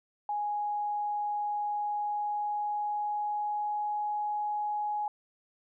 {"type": "tone with pitch glide", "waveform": "sine", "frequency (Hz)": [830.6, 836.4], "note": ["G#5", "G#5"], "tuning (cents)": [0, 12], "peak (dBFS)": -29, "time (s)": [0.29, 5.08], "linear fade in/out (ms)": 2, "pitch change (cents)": 12, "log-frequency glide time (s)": [1.76, 4.01], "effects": []}